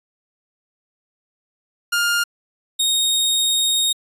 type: tone pair in turn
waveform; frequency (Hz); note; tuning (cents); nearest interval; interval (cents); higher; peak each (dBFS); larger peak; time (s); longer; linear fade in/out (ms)
sawtooth; 1409 / 3727; F6 / A#7; +15 / -1; octave + perfect fourth; 1684; second; -13; neither; 1.92-2.24 / 2.79-3.93; second; 10
effects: resampled to 32000 Hz